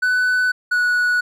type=tone pair in turn; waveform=triangle; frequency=1497 / 1468.7 Hz; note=F#6 / F#6; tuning=+20 / -13 cents; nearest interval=unison; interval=33 cents; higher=first; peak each=-13 dBFS; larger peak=neither; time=0.02-0.52 / 0.71-1.21 s; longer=neither; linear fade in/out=10 ms; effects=none